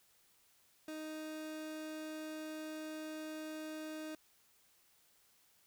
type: tone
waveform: 30% pulse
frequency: 311.1 Hz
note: D#4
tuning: in tune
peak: -40 dBFS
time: 0.88-4.15 s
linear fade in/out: 2 ms
effects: white hiss -70 dBFS RMS until 5.66 s